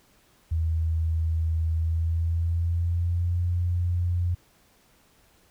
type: tone with pitch glide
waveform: sine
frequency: 81 to 87.82 Hz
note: E2 to F2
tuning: -30 to +10 cents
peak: -22 dBFS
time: 0.51-4.35 s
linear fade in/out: 10 ms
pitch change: +140 cents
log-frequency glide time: 1.73-3.44 s
effects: pink hiss -61 dBFS RMS until 5.5 s